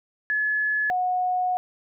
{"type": "tone pair in turn", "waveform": "sine", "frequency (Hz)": [1709, 730.3], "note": ["G#6", "F#5"], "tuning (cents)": [49, -23], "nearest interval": "octave + minor third", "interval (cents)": 1472, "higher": "first", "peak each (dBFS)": -21, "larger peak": "neither", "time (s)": [[0.3, 0.9], [0.9, 1.57]], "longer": "second", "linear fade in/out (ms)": 0, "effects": []}